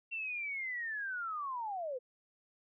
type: linear sweep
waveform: sine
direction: down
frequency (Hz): 2723 to 479.1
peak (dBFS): -36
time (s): 0.11-1.99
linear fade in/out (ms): 20
effects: none